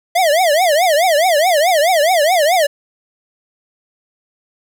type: tone with vibrato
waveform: square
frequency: 659.3 Hz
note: E5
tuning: in tune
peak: -11 dBFS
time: 0.15-2.67 s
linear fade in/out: 10 ms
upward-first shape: triangle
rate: 4.7 Hz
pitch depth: 280 cents each way
effects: none